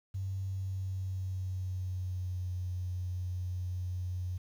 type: tone with pitch glide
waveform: sine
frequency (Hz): 95.9 to 90.52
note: G2 to F#2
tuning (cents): -37 to -37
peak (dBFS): -33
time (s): 0.14-4.38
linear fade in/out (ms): 10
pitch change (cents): -100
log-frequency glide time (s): 0.41-2.52
effects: 10-bit